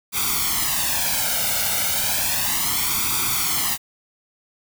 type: noise with flanger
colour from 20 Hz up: white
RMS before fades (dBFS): -22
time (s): 0.12-3.78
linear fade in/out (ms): 50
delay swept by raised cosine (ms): 0.85 to 1.39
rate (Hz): 0.33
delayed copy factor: +0.8
effects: none

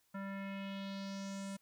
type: tone with low-pass filter sweep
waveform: square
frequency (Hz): 196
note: G3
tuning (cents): 0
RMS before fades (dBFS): -43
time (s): 0.14-1.57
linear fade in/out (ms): 10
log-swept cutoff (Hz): 1500 to 9300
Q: 2.7
effects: white hiss -75 dBFS RMS until 1.61 s

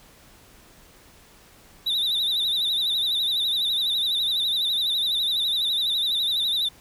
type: tone with vibrato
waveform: triangle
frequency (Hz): 3729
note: A#7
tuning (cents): 0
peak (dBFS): -20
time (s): 1.86-6.69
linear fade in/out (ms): 10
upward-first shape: sine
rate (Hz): 12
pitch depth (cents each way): 100
effects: pink hiss -52 dBFS RMS until 6.8 s

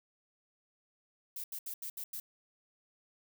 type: noise bursts at uneven times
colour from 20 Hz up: violet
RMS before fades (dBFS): -41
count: 6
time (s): 1.36-1.44 / 1.52-1.59 / 1.66-1.74 / 1.82-1.9 / 1.97-2.04 / 2.13-2.2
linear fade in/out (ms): 5
effects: none

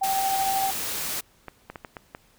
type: tone with tremolo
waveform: sine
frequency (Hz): 776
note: G5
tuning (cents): -18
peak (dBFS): -21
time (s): 0.01-0.71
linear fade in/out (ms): 10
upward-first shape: triangle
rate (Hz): 13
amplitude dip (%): 35
type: noise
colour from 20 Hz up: white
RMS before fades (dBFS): -30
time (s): 0.03-1.21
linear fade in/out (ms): 10
type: clicks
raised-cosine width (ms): 0.5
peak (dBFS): -21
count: 6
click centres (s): 1.483 / 1.7 / 1.758 / 1.848 / 1.968 / 2.149
effects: pink hiss -60 dBFS RMS until 2.38 s

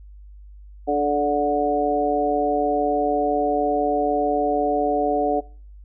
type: harmonic tone with a mistuned harmonic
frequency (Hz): 146.2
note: D3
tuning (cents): -7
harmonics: 2 / 3 / 4 / 5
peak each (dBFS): -25 / -24 / -24 / -22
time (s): 0.87-5.41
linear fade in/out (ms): 20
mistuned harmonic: 3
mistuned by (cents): -16
effects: noise-tail reverb RT60 0.5 s tail -24 dB re dry + added 50 Hz sine -40 dBFS peak until 5.84 s

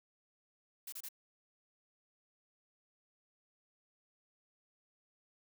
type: noise bursts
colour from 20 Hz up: blue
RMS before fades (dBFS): -45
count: 3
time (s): 0.87-1.088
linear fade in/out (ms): 5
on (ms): 54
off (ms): 28
effects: none

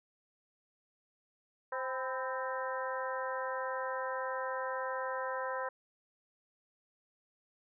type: harmonic tone with a mistuned harmonic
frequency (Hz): 261.6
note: C4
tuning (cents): 0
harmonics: 2 / 3 / 4 / 5 / 6 / 7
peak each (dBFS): -38 / -44 / -39 / -44 / -43 / -46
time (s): 1.72-5.69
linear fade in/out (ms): 5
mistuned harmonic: 4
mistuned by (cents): -61
effects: none

